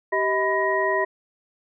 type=tone cluster; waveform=sine; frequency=389.3 / 635 / 995 / 1885 Hz; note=G4 / D#5 / B5 / A#6; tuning=-12 / +35 / +13 / +19 cents; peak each=-25 dBFS; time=0.12-1.05 s; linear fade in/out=10 ms; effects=none